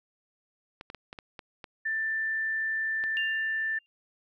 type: clicks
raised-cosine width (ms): 0.3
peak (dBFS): -25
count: 8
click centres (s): 0.811 / 0.901 / 0.947 / 1.129 / 1.188 / 1.392 / 1.642 / 3.039
type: tone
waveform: sine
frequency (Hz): 1774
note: A6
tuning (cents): +14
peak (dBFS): -27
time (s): 1.85-3.79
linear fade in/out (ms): 10
type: tone with exponential decay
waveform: sine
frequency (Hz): 2794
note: F7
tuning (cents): 0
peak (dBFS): -28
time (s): 3.17-3.86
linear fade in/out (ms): 0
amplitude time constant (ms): 150
effects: none